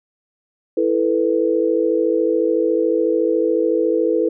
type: chord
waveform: sine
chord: E suspended fourth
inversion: none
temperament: equal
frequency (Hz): 329.6 / 440 / 493.9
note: E4 / A4 / B4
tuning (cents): 0 / 0 / 0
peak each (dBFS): -19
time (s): 0.77-4.29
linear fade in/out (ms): 5
effects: none